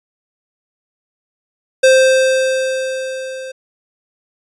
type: tone with level ramp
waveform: square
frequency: 523.3 Hz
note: C5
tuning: in tune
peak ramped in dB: -6 to -27 dBFS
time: 1.83-3.52 s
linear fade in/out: 10 ms
effects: resampled to 22050 Hz